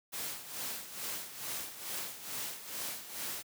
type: noise with tremolo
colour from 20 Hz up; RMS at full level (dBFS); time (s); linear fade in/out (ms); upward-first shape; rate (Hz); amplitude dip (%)
white; -38; 0.12-3.43; 20; sine; 2.3; 70
effects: high-pass 100 Hz 12 dB/octave